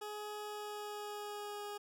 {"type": "tone with pitch glide", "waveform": "20% pulse", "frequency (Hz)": [419.7, 412.7], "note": ["G#4", "G#4"], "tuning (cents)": [18, -11], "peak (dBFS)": -37, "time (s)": [0.01, 1.78], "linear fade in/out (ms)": 10, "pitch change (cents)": -29, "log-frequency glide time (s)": [0.41, 1.67], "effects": []}